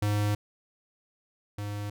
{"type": "tone pair in turn", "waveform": "square", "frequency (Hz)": [103.83, 103.05], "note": ["G#2", "G#2"], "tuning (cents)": [0, -13], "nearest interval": "unison", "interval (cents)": 13, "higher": "first", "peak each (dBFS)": [-25, -33], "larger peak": "first", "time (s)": [[0.02, 0.35], [1.58, 1.9]], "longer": "first", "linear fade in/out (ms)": 5, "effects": []}